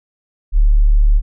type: tone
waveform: sine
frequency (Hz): 36.71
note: D1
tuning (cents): 0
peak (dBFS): -7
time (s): 0.52-1.22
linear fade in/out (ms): 50
effects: none